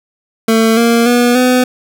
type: tone with pitch steps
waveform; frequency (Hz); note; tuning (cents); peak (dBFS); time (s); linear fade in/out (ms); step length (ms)
25% pulse; 224.2 / 233 / 242.2 / 251.8; A3 / A#3 / B3 / B3; +33 / -1 / -34 / +34; -4; 0.48-1.64; 5; 290
effects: none